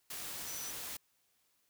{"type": "tone in noise", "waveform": "sine", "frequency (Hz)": 5940, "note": "F#8", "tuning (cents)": 6, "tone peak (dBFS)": -44, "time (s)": [0.47, 0.71], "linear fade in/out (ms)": 5, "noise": "white", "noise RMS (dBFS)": -43, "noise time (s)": [0.1, 0.97], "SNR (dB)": -4, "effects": ["white hiss -75 dBFS RMS until 1.69 s"]}